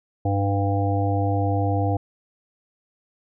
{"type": "harmonic tone", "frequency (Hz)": 99.6, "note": "G2", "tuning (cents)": 28, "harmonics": [1, 3, 5, 7, 8], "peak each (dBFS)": [-21, -27, -29, -28, -30], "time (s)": [0.25, 1.97], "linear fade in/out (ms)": 5, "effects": []}